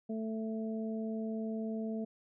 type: harmonic tone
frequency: 220.9 Hz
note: A3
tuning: 7 cents sharp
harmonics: 1 / 2 / 3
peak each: -35 / -42 / -45 dBFS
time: 0.09-2.05 s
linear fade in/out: 10 ms
effects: none